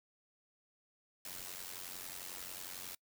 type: noise with amplitude modulation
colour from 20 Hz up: white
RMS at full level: -43 dBFS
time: 1.25-2.95 s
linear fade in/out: 2 ms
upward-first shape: sine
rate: 91.1 Hz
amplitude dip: 75%
effects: noise-tail reverb RT60 0.1 s tail -25 dB re dry